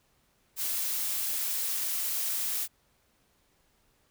blue noise, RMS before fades -31 dBFS, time 0.56-2.68 s, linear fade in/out 50 ms, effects pink hiss -69 dBFS RMS until 4.1 s

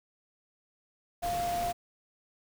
sine tone in noise, 698.5 Hz, F5, in tune, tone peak -29 dBFS, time 1.22-1.73 s, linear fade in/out 20 ms, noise pink, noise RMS -39 dBFS, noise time 1.22-1.73 s, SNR +7 dB, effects none

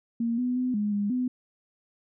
sine tone with pitch steps, 232.4 / 248.6 / 252.5 / 208.1 / 203.9 / 251.2 Hz, A#3 / B3 / B3 / G#3 / G#3 / B3, -5 / +12 / +39 / +4 / -32 / +30 cents, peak -24 dBFS, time 0.2-1.28 s, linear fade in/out 5 ms, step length 180 ms, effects none

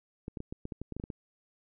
clicks, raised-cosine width 3 ms, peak -25 dBFS, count 12, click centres 0.281 / 0.372 / 0.404 / 0.525 / 0.654 / 0.722 / 0.816 / 0.923 / 0.966 / 0.999 / 1.039 / 1.102 s, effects none

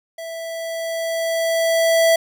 square tone with level ramp, 659.3 Hz, E5, in tune, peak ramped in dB -30 to -12 dBFS, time 0.18-2.16 s, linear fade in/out 5 ms, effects none

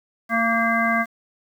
harmonic tone with a mistuned harmonic, 228.8 Hz, A#3, 32 cents flat, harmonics 1 / 3 / 5 / 7 / 9, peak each -24 / -24 / -24 / -24 / -24 dBFS, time 0.29-1.06 s, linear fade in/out 50 ms, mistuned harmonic 5, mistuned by +18 cents, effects 8-bit

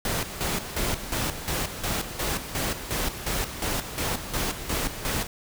pink noise with tremolo, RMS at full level -27 dBFS, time 0.05-5.27 s, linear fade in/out 2 ms, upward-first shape square, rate 2.8 Hz, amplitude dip 65%, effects none

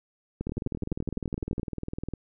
two click trains, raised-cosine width 3 ms, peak -19 / -18 dBFS, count 34 / 15, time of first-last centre 0.47-2.137 / 0.41-1.596 s, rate 19.8 / 11.8 Hz, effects none

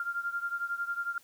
sine beating tone pair, 1391 / 1402 Hz, F6 / F6, -7 / +6 cents, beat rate 11 Hz, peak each -33 / -36 dBFS, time 0-1.18 s, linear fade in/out 2 ms, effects white hiss -61 dBFS RMS until 1.23 s

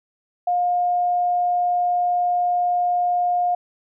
sine tone, 711 Hz, F5, 31 cents sharp, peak -17 dBFS, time 0.47-3.55 s, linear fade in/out 5 ms, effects none

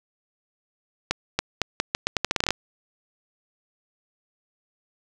accelerating click train, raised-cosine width 0.2 ms, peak -4 dBFS, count 15, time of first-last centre 1.11-2.507 s, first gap 280 ms, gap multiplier 0.81, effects none

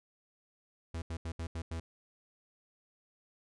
45% pulse tone bursts at uneven times, 82.41 Hz, E2, in tune, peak -36 dBFS, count 6, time 0.94-1.02 / 1.1-1.17 / 1.25-1.32 / 1.39-1.47 / 1.55-1.62 / 1.71-1.8 s, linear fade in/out 5 ms, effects resampled to 22050 Hz

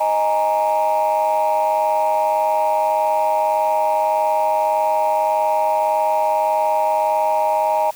sine chord, D# suspended fourth, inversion none, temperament equal, 622.3 / 830.6 / 932.3 Hz, D#5 / G#5 / A#5, 0 / 0 / 0 cents, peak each -18 dBFS, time 0-7.91 s, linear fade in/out 10 ms, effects tanh soft clip ceiling -10 dBFS + white hiss -42 dBFS RMS until 7.95 s

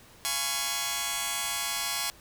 5% pulse chord, C# dominant seventh, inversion first, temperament just, 693 / 831.5 / 997.9 / 1108.7 Hz, E#5 / G#5 / B5 / C#6, -14 / +2 / +18 / 0 cents, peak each -26 / -22 / -25 / -20 dBFS, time 0.25-2.1 s, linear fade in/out 0 ms, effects pink hiss -54 dBFS RMS until 2.2 s

